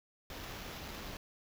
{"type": "noise with sample-and-hold", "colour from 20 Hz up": "pink", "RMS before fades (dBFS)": -45, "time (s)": [0.3, 1.17], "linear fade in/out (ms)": 2, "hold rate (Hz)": 8820, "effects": []}